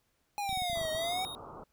square exponential two-way sweep, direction down then up, 830.6 to 622.3 to 765 Hz, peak -33 dBFS, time 0.38-1.25 s, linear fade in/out 0 ms, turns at 0.91 s
square tone with tremolo, 3729 Hz, A#7, in tune, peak -37 dBFS, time 0.49-1.35 s, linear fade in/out 0 ms, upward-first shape sine, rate 2 Hz, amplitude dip 40%
clicks, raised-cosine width 5 ms, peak -33 dBFS, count 10, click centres 0.494 / 0.528 / 0.574 / 0.621 / 0.699 / 0.731 / 0.774 / 0.814 / 0.851 / 0.949 s
white low-pass noise, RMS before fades -47 dBFS, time 0.75-1.64 s, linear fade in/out 5 ms, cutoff 1300 Hz, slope 96 dB/octave
effects pink hiss -75 dBFS RMS until 1.72 s

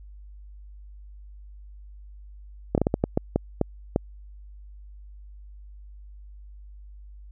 slowing click train, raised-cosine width 2 ms, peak -7 dBFS, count 10, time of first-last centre 2.75-3.961 s, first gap 28 ms, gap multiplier 1.37, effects added 50 Hz sine -42 dBFS peak until 7.31 s

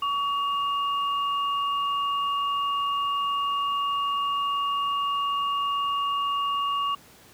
sine tone pair together, 1130.4 / 2828 Hz, C#6 / F7, +34 / +21 cents, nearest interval octave + major third, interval 1587 cents, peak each -24 / -32 dBFS, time 0.02-6.95 s, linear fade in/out 5 ms, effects pink hiss -52 dBFS RMS until 7.33 s + high-pass 80 Hz 12 dB/octave

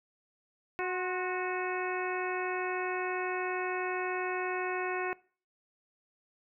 harmonic tone with a mistuned harmonic, 367.4 Hz, F#4, 12 cents flat, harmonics 1 / 2 / 3 / 4 / 5 / 6 / 7, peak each -34 / -37 / -39 / -40 / -41 / -42 / -42 dBFS, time 0.79-5.13 s, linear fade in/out 0 ms, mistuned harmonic 3, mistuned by -47 cents, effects noise-tail reverb RT60 0.4 s tail -22 dB re dry

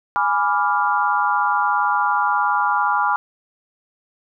sine chord, G# diminished seventh, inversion none, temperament equal, 830.6 / 987.8 / 1174.7 / 1396.9 Hz, G#5 / B5 / D6 / F6, 0 / 0 / 0 / 0 cents, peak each -21 / -21 / -22 / -22 dBFS, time 0.16-3.16 s, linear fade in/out 0 ms, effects none

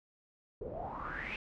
pink noise with low-pass filter sweep, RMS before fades -41 dBFS, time 0.61-1.36 s, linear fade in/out 2 ms, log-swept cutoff 430 to 2700 Hz, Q 8.5, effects none

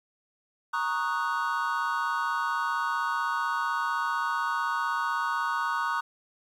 triangle chord, D# minor seventh, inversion second, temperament equal, 932.3 / 1108.7 / 1244.5 / 1480 Hz, A#5 / C#6 / D#6 / F#6, 0 / 0 / 0 / 0 cents, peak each -30 dBFS, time 0.73-6.01 s, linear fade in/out 10 ms, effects 10-bit

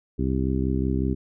harmonic tone, 65.41 Hz, C2, in tune, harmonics 1 / 2 / 3 / 4 / 5 / 6, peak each -26 / -28 / -29 / -28 / -31 / -32 dBFS, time 0.18-1.15 s, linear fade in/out 20 ms, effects none

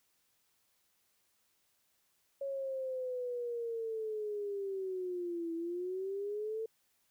sine linear two-way sweep, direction down then up, 554.4 to 329.3 to 450 Hz, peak -35 dBFS, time 2.41-6.66 s, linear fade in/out 5 ms, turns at 5.54 s, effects white hiss -75 dBFS RMS until 7.1 s

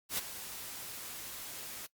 white noise with ADSR envelope, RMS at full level -32 dBFS, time 0.09-1.87 s, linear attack 89 ms, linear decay 21 ms, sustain -12 dB, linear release 15 ms, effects noise-tail reverb RT60 0.1 s tail -20 dB re dry + Opus 48 kbps

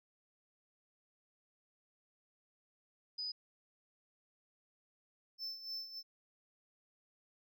sine tone, 4978 Hz, D#8, in tune, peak -38 dBFS, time 3.18-3.32 s, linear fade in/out 10 ms
triangle tone with tremolo, 5290 Hz, E8, 5 cents sharp, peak -38 dBFS, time 5.38-6.03 s, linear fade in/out 50 ms, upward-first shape sine, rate 3.4 Hz, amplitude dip 70%
effects none

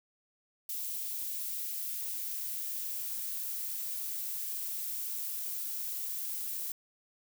violet noise with high-pass filter sweep, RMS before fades -37 dBFS, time 0.69-6.72 s, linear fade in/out 2 ms, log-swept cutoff 2500 to 410 Hz, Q 0.96, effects none

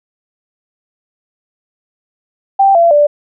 sine tone with pitch steps, 784 / 678.6 / 587.3 Hz, G5 / F5 / D5, 0 / -50 / 0 cents, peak -5 dBFS, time 2.59-3.07 s, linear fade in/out 10 ms, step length 160 ms, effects none

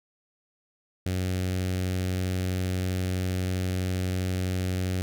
sawtooth tone with notch filter, 92.3 Hz, F#2, 4 cents flat, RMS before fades -28 dBFS, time 1.06-5.02 s, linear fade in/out 0 ms, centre 1000 Hz, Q 0.99, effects none

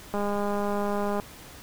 click train, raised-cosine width 1 ms, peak -16 dBFS, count 217, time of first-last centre 0.14-1.199 s, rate 204 Hz, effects pink hiss -46 dBFS RMS until 1.62 s

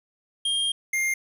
square tone pair in turn, 3217 / 2115 Hz, G7 / C7, +44 / +18 cents, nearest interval perfect fifth, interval 726 cents, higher first, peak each -23 dBFS, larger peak neither, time 0.45-0.72 / 0.93-1.14 s, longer first, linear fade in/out 5 ms, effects resampled to 32000 Hz + 9-bit

